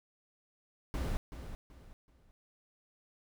brown noise with echo, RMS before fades -34 dBFS, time 0.94-1.17 s, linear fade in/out 0 ms, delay 380 ms, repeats 3, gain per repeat -10 dB, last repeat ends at 2.31 s, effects none

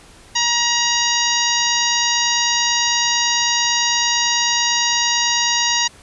harmonic tone, 949 Hz, A#5, 31 cents sharp, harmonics 1 / 2 / 3 / 4 / 5 / 6 / 7, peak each -23 / -23 / -23 / -23 / -23 / -23 / -23 dBFS, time 0.35-5.88 s, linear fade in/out 10 ms, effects pink hiss -45 dBFS RMS until 6.02 s + resampled to 24000 Hz

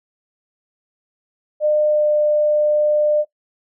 sine tone with pitch glide, 604 to 600.2 Hz, D5 to D5, +48 to +38 cents, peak -13 dBFS, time 1.6-3.25 s, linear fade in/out 50 ms, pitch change -10 cents, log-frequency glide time 1.88-2.05 s, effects noise-tail reverb RT60 0.1 s tail -17 dB re dry

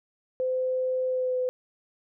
sine tone with pitch glide, 513 to 505.9 Hz, C5 to B4, -34 to +42 cents, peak -24 dBFS, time 0.4-1.49 s, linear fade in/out 0 ms, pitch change -24 cents, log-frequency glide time 1.07-1.38 s, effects none

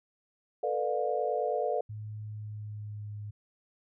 sine chord, B half-diminished seventh, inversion third, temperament just, 444.5 / 493.9 / 592.7 / 711.2 Hz, A4 / B4 / D5 / F5, +18 / 0 / +16 / +31 cents, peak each -33 dBFS, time 0.63-1.81 s, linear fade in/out 5 ms
sine tone with pitch glide, 106.7 to 104.26 Hz, G#2 to G#2, +47 to +7 cents, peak -37 dBFS, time 1.89-3.31 s, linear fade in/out 10 ms, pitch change -40 cents, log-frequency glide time 2.22-3.13 s
effects none

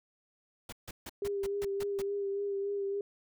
pink noise bursts, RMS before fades -43 dBFS, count 8, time 0.69-2.02 s, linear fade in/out 5 ms, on 35 ms, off 150 ms
sine tone with vibrato, 399.6 Hz, G4, 33 cents sharp, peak -31 dBFS, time 1.22-3.01 s, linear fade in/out 2 ms, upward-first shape sine, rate 3.5 Hz, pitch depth 24 cents each way
effects none

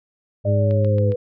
harmonic tone, 103.83 Hz, G#2, in tune, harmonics 1 / 2 / 3 / 4, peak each -16 / -27 / -32 / -29 dBFS, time 0.44-1.15 s, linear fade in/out 50 ms
sine linear sweep, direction down, 602 to 490 Hz, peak -21 dBFS, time 0.45-1.16 s, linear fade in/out 5 ms
click train, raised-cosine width 0.3 ms, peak -25 dBFS, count 4, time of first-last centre 0.71-1.12 s, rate 7.31 Hz
effects none

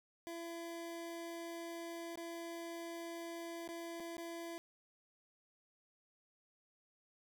25% pulse tone with dropouts, 336.9 Hz, E4, 38 cents sharp, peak -40 dBFS, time 0.27-4.58 s, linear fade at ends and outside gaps 0 ms, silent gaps 2.156-2.174 / 3.677-3.689 / 3.999-4.004 / 4.168-4.18 s, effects none

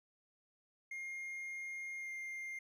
triangle tone with pitch glide, 2128 to 2110 Hz, C7 to C7, +29 to +14 cents, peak -40 dBFS, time 0.91-2.59 s, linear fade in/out 5 ms, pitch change -15 cents, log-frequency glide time 1.99-2.1 s, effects none

